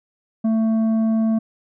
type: tone with tanh clipping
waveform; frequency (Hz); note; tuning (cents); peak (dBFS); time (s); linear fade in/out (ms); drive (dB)
sine; 222.4; A3; +19; -17; 0.44-1.39; 10; 7
effects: none